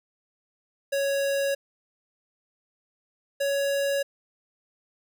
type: tone pair in turn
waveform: square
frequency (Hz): 555 / 558.5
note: C#5 / C#5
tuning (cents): +2 / +13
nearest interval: unison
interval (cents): 11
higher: second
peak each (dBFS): -24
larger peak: neither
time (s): 0.92-1.55 / 3.4-4.03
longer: neither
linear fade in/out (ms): 10
effects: none